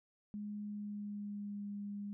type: tone with pitch glide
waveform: sine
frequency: 207.7 to 203.4 Hz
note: G#3 to G#3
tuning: 0 to -36 cents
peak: -40 dBFS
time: 0.34-2.13 s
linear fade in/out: 0 ms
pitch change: -36 cents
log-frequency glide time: 0.63-1.68 s
effects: none